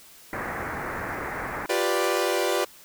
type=low-pass noise; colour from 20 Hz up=white; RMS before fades=-32 dBFS; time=0.33-1.66 s; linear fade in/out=0 ms; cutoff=2000 Hz; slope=48 dB/octave
type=chord; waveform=sawtooth; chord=G dominant seventh; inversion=third; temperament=equal with one note detuned; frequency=352.5 / 392 / 493.9 / 587.3 Hz; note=F4 / G4 / B4 / D5; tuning=+16 / 0 / 0 / 0 cents; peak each=-24 dBFS; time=1.69-2.65 s; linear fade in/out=10 ms
effects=white hiss -50 dBFS RMS until 2.84 s